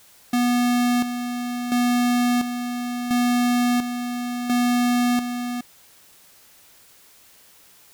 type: tone with tremolo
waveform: square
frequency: 243.9 Hz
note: B3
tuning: 21 cents flat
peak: -18 dBFS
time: 0.33-5.61 s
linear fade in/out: 5 ms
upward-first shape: square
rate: 0.72 Hz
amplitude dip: 60%
effects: white hiss -52 dBFS RMS until 7.93 s